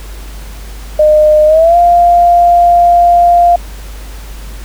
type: tone with pitch glide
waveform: sine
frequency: 610 to 696.7 Hz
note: D#5 to F5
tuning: -34 to -4 cents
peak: -3 dBFS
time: 0.99-3.56 s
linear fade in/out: 5 ms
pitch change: +230 cents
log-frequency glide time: 1.46-1.77 s
effects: added 50 Hz sine -24 dBFS peak until 4.64 s + pink hiss -34 dBFS RMS until 4.64 s